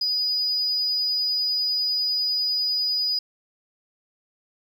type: tone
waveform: sine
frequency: 4945 Hz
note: D#8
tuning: 12 cents flat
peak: -20 dBFS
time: 0.01-3.19 s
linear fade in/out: 5 ms
effects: tanh soft clip ceiling -17 dBFS + 10-bit